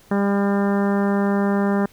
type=harmonic tone; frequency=200 Hz; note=G3; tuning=35 cents sharp; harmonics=1 / 2 / 3 / 4 / 5 / 6 / 7 / 8 / 9; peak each=-18 / -24 / -28 / -30 / -32 / -34 / -35 / -36 / -37 dBFS; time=0.11-1.86 s; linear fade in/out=5 ms; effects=pink hiss -52 dBFS RMS until 1.92 s